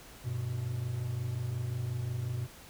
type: tone pair together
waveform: triangle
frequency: 97.7 / 123.29 Hz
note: G2 / B2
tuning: -5 / -3 cents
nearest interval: major third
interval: 402 cents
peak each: -36 / -31 dBFS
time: 0.24-2.47 s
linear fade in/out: 20 ms
effects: pink hiss -52 dBFS RMS until 2.69 s